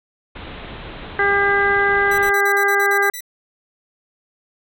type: low-pass noise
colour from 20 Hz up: pink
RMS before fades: -34 dBFS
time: 0.35-2.31 s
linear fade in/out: 10 ms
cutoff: 3900 Hz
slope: 96 dB/octave
type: harmonic tone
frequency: 400.9 Hz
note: G4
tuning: 39 cents sharp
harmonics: 1 / 2 / 3 / 4 / 5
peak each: -20 / -22 / -23 / -17 / -22 dBFS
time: 1.19-3.1 s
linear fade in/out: 2 ms
type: tone bursts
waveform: 5% pulse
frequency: 1975.5 Hz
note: B6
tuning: in tune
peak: -18 dBFS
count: 10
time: 2.11-3.207 s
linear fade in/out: 5 ms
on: 71 ms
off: 43 ms
effects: none